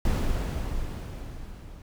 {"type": "noise with level ramp", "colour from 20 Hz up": "brown", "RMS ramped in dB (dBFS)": [-23, -44], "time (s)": [0.05, 1.82], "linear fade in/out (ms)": 2, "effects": []}